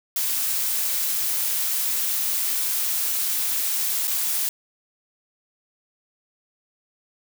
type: noise with dropouts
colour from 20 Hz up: blue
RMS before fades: -24 dBFS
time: 0.16-4.49 s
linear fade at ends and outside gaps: 2 ms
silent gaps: 4.073-4.077 s
effects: none